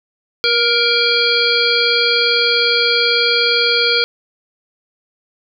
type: harmonic tone with a mistuned harmonic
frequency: 469.6 Hz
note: A#4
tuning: 13 cents sharp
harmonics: 1 / 3 / 5 / 7 / 9 / 10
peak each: -19 / -19 / -19 / -19 / -19 / -19 dBFS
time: 0.44-4.04 s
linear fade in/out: 0 ms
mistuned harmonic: 1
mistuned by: +17 cents
effects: none